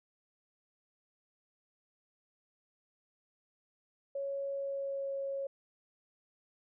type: tone with pitch glide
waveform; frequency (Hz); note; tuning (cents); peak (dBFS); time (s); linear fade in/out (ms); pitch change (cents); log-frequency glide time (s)
sine; 554.4 to 549.3; C#5 to C#5; 0 to -16; -34; 4.15-5.47; 5; -16; 4.51-5.14
effects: none